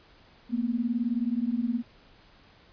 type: beating tone pair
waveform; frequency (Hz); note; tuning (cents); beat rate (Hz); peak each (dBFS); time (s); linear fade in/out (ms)
sine; 227.3 / 246.3; A#3 / B3; -43 / -5; 19; -28; 0.49-1.83; 50
effects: pink hiss -57 dBFS RMS until 2.72 s + resampled to 11025 Hz